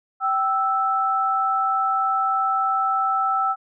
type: tone pair together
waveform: sine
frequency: 775.1 / 1318.5 Hz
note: G5 / E6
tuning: -20 / 0 cents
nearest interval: major sixth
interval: 920 cents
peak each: -23 / -20 dBFS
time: 0.2-3.56 s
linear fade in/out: 50 ms
effects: none